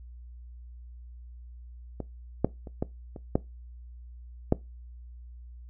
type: clicks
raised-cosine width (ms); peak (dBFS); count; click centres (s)
2; -20 / -8 / -28 / -14 / -26 / -9 / -7; 7; 2.003 / 2.446 / 2.672 / 2.825 / 3.162 / 3.355 / 4.524
effects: noise-tail reverb RT60 0.2 s tail -20 dB re dry + added 60 Hz sine -43 dBFS peak until 5.69 s